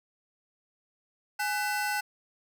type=ring-modulated tone; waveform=35% pulse; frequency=1167 Hz; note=D6; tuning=11 cents flat; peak=-23 dBFS; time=1.39-2.01 s; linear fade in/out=10 ms; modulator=336 Hz; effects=none